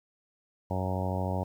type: harmonic tone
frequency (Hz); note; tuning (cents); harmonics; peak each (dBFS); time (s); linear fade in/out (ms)
93.1; F#2; +11; 1 / 2 / 3 / 4 / 5 / 6 / 7 / 8 / 9 / 10; -31 / -35 / -40 / -42 / -42 / -38 / -39 / -41 / -40 / -41; 0.7-1.44; 10
effects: 10-bit